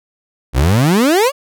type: exponential sweep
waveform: 30% pulse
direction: up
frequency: 57.1 to 588 Hz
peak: -7 dBFS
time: 0.53-1.32 s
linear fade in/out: 50 ms
effects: none